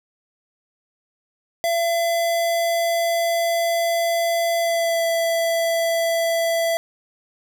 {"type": "tone with pitch glide", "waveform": "square", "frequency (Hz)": [675, 666.5], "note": ["E5", "E5"], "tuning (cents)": [41, 19], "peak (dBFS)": -19, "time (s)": [1.64, 6.77], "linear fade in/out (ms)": 0, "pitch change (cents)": -22, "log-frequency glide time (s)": [4.61, 5.05], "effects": []}